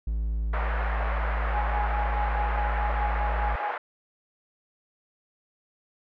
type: tone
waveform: triangle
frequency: 54.9 Hz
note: A1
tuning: 3 cents flat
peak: -23 dBFS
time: 0.07-3.56 s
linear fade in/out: 5 ms
type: band-pass noise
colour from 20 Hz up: pink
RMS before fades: -33 dBFS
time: 0.53-3.78 s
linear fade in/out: 5 ms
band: 570 to 1900 Hz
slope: 24 dB/octave
type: tone with tremolo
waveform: sine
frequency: 830.6 Hz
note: G#5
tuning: in tune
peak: -27 dBFS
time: 1.53-3.72 s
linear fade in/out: 10 ms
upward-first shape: sine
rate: 4.8 Hz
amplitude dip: 70%
effects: none